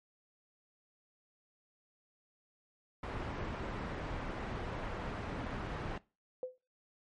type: low-pass noise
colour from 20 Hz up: pink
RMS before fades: -40 dBFS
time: 3.03-5.98 s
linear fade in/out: 5 ms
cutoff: 1800 Hz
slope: 12 dB/octave
type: tone with exponential decay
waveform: sine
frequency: 508 Hz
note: B4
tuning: 49 cents sharp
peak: -32 dBFS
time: 6.43-6.58 s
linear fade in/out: 1 ms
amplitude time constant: 31 ms
effects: noise-tail reverb RT60 0.3 s tail -21 dB re dry + MP3 48 kbps